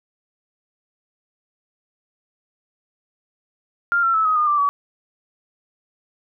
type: tone with pitch steps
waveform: sine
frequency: 1396.9 / 1350.1 / 1304.9 / 1261.1 / 1218.9 / 1178 / 1138.6 Hz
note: F6 / E6 / E6 / D#6 / D#6 / D6 / C#6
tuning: 0 / +41 / -18 / +23 / -36 / +5 / +46 cents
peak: -15 dBFS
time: 3.92-4.69 s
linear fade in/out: 0 ms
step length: 110 ms
effects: none